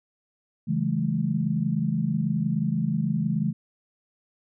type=chord; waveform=sine; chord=A dominant seventh; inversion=first; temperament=equal with one note detuned; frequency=138.59 / 164.81 / 196 / 214.9 Hz; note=C#3 / E3 / G3 / A3; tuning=0 / 0 / 0 / -41 cents; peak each=-29 / -26 / -32 / -27 dBFS; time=0.67-3.53 s; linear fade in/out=20 ms; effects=none